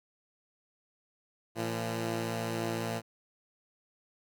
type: tone pair together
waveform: 10% pulse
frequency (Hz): 113.95 / 170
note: A#2 / F3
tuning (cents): -39 / -46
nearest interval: perfect fifth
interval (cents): 693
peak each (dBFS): -25 / -29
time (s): 1.55-3.02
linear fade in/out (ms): 50
effects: none